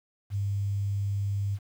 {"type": "tone with quantisation", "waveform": "sine", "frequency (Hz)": 100, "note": "G2", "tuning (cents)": 35, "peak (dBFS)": -26, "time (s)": [0.3, 1.59], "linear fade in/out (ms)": 50, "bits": 9, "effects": []}